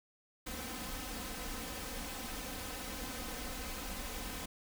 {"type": "noise with comb filter", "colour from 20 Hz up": "pink", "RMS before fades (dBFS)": -42, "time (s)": [0.46, 4.46], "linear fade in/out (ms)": 10, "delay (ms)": 3.9, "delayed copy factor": 0.8, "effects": []}